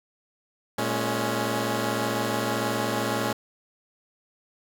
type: tone cluster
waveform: 10% pulse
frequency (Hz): 115.8 / 209.8 / 277.6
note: A#2 / G#3 / C#4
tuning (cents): -11 / +18 / +3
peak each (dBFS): -21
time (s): 0.78-3.33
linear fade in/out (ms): 5
effects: none